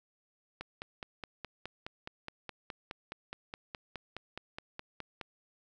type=click train; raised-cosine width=0.3 ms; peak=-24 dBFS; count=23; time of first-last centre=0.61-5.213 s; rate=4.78 Hz; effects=none